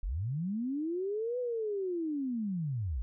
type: linear two-way sweep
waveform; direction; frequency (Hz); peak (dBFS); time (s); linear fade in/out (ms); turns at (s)
sine; up then down; 34.65 to 503 to 50.3; -31; 0.03-3.02; 0; 1.39
effects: none